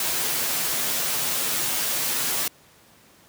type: noise with comb filter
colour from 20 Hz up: white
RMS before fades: -25 dBFS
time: 0-2.48 s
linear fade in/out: 2 ms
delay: 10 ms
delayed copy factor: -0.6
effects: pink hiss -54 dBFS RMS until 3.28 s + high-pass 100 Hz 12 dB/octave